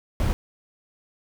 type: noise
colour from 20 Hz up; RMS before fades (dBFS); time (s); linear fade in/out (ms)
brown; -22; 0.2-0.33; 0
effects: none